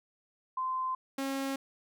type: tone pair in turn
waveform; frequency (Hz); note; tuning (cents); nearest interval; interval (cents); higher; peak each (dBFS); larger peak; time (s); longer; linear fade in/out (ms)
sine / sawtooth; 1035 / 271.5; C6 / C#4; -19 / -36; octave + major seventh; 2317; first; -30 / -28; second; 0.57-0.95 / 1.18-1.56; neither; 5
effects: none

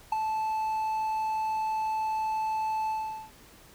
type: tone with ADSR envelope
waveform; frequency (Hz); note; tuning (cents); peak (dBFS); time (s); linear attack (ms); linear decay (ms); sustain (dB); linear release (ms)
triangle; 874; A5; -12; -19; 0.12-3.31; 5; 12; -6; 420
effects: pink hiss -54 dBFS RMS until 3.74 s

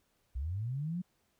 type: linear sweep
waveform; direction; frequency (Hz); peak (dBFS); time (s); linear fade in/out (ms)
sine; up; 58 to 185; -33; 0.35-1.02; 10
effects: pink hiss -75 dBFS RMS until 1.39 s

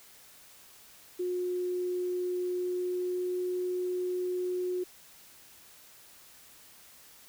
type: tone with pitch glide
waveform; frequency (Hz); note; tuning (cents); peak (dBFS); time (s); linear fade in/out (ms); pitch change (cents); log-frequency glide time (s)
sine; 360 to 362.3; F#4 to F#4; -47 to -36; -29; 1.19-4.84; 10; +11; 2.52-3.47
effects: white hiss -55 dBFS RMS until 7.28 s

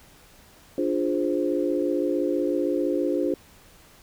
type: chord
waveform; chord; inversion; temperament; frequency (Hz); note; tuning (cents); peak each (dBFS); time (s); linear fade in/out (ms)
sine; D half-diminished seventh; none; equal; 293.7 / 349.2 / 415.3 / 523.3; D4 / F4 / Ab4 / C5; 0 / 0 / 0 / 0; -26 / -26 / -30 / -28; 0.78-3.34; 2
effects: pink hiss -53 dBFS RMS until 4.02 s

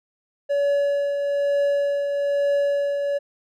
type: tone with tremolo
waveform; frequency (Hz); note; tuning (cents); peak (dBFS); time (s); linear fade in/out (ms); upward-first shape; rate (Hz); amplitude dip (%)
triangle; 568; C#5; +42; -15; 0.49-3.19; 20; triangle; 1.1; 45
effects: none

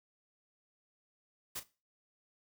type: noise with echo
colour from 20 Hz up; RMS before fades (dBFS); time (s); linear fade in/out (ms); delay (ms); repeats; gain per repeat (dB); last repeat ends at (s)
white; -40; 1.55-1.6; 10; 35; 1; -13; 1.635
effects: noise-tail reverb RT60 0.3 s tail -17 dB re dry

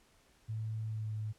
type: tone with pitch glide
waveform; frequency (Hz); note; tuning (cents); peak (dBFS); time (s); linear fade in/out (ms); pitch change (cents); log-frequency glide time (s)
sine; 110 to 107.8; A2 to A2; 0 to -35; -35; 0.48-1.33; 20; -35; 0.85-1.13
effects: pink hiss -67 dBFS RMS until 1.38 s + low-pass 11000 Hz 12 dB/octave

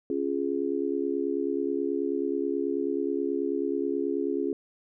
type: chord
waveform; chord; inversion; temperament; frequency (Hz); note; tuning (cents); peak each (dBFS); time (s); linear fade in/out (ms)
sine; Db major; none; just; 277.2 / 346.5 / 415.8; Db4 / F4 / Ab4; 0 / -14 / +2; -30; 0.1-4.53; 2
effects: none

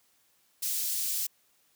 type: high-pass noise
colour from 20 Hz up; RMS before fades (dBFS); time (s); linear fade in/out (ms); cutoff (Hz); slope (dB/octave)
white; -31; 0.62-1.27; 10; 4700; 12
effects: white hiss -68 dBFS RMS until 1.75 s + high-pass 60 Hz 12 dB/octave

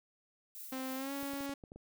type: noise with tremolo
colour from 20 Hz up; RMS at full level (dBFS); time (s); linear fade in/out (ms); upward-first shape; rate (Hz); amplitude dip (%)
violet; -47; 0.55-1.46; 0; sine; 3.3; 30
type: tone with pitch glide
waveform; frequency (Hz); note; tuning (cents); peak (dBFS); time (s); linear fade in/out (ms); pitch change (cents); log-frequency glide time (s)
sawtooth; 261.6 to 278.8; C4 to C#4; 0 to +10; -34; 0.72-1.54; 5; +110; 0.95-1.13
type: clicks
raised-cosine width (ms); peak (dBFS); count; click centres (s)
2; -37; 7; 1.23 / 1.335 / 1.407 / 1.494 / 1.638 / 1.719 / 1.76
effects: none

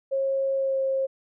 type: tone with pitch glide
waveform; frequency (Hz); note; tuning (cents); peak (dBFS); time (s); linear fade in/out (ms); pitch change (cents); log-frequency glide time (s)
sine; 541 to 535.4; C#5 to C5; -42 to +40; -22; 0.11-1.07; 20; -18; 0.57-0.78
effects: none

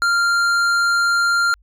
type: tone with hard clipping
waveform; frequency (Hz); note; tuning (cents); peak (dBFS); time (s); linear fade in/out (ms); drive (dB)
triangle; 1392; F6; -6; -16; 0.02-1.54; 0; 14
effects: added 50 Hz sine -51 dBFS peak until 1.62 s

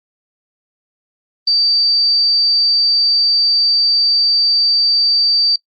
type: tone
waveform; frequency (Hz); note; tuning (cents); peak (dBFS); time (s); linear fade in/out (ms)
sine; 4639; D8; -22; -10; 1.47-5.56; 5
effects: noise-tail reverb RT60 0.1 s tail -21 dB re dry + Opus 24 kbps

